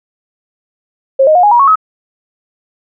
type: tone with pitch steps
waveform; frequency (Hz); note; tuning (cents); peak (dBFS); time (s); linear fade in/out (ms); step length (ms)
sine; 537 / 620.4 / 716.8 / 828.2 / 956.8 / 1105.5 / 1277.2; C5 / D#5 / F5 / G#5 / A#5 / C#6 / D#6; +45 / -5 / +45 / -5 / +45 / -5 / +45; -4; 1.19-1.757; 10; 81
effects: none